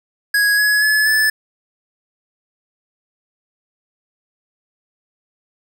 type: tone with pitch steps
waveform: square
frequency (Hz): 1661.2 / 1687.3 / 1713.8 / 1740.8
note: G#6 / G#6 / A6 / A6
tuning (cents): 0 / +27 / -46 / -19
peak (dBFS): -13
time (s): 0.34-1.3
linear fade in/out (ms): 5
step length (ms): 240
effects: none